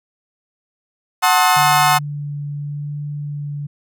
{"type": "chord", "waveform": "35% pulse", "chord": "F# diminished seventh", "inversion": "none", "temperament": "just", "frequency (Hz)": [740, 888, 1065.6, 1278.7], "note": ["F#5", "A5", "C6", "Eb6"], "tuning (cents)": [0, 16, 31, 47], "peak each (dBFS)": [-14, -16, -16, -17], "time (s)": [1.22, 1.99], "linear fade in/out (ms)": 20}
{"type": "tone with vibrato", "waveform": "sine", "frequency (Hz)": 145.6, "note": "D3", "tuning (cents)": -15, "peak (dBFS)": -23, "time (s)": [1.56, 3.67], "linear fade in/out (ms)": 10, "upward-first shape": "sine", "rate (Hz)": 0.84, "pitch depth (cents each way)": 10}
{"effects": []}